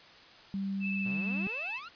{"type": "tone", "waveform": "sine", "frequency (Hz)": 195.6, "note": "G3", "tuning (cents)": -4, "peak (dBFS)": -31, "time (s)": [0.54, 1.47], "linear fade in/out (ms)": 0}
{"type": "tone with vibrato", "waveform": "sine", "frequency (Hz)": 2629, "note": "E7", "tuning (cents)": -5, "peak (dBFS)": -34, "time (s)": [0.8, 1.81], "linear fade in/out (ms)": 50, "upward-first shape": "sine", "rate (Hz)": 16, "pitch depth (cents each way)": 16}
{"type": "exponential sweep", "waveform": "sawtooth", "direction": "up", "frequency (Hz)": [109.8, 1464], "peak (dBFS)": -39, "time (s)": [1.05, 1.89], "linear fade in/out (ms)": 10}
{"effects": ["white hiss -54 dBFS RMS until 1.95 s", "resampled to 11025 Hz"]}